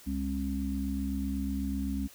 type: harmonic tone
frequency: 68 Hz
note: C#2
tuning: 33 cents flat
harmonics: 1 / 3 / 4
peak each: -34 / -34 / -34 dBFS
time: 0.06-2.08 s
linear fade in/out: 20 ms
effects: white hiss -54 dBFS RMS until 2.14 s